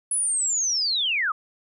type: linear sweep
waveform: sine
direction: down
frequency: 10300 to 1171 Hz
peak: -21 dBFS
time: 0.11-1.32 s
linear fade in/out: 5 ms
effects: none